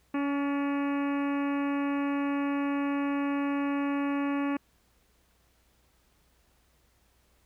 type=harmonic tone with a mistuned harmonic; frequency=282.2 Hz; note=C#4; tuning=31 cents sharp; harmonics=1 / 2 / 3 / 4 / 5 / 6 / 7 / 8 / 9 / 10; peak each=-27 / -39 / -40 / -39 / -45 / -44 / -50 / -47 / -46 / -53 dBFS; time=0.14-4.57 s; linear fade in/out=5 ms; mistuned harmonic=6; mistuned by=+39 cents; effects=added 60 Hz sine -68 dBFS peak until 7.45 s + pink hiss -68 dBFS RMS until 7.45 s